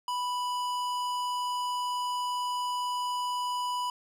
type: tone with tanh clipping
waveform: sine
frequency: 987.8 Hz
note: B5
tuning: in tune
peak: -31 dBFS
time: 0.08-3.9 s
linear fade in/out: 2 ms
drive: 18 dB
effects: none